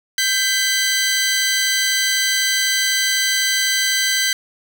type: tone pair together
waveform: 15% pulse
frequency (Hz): 1568 / 2008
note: G6 / B6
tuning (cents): 0 / +28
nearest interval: major third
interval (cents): 428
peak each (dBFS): -12 / -13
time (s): 0.18-4.33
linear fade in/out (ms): 2
effects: none